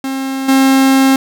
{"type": "tone with level steps", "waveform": "45% pulse", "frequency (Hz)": 267.5, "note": "C4", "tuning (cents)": 38, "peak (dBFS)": [-17, -7], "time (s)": [0.04, 1.16], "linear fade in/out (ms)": 2, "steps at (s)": 0.48, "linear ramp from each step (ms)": 10, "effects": []}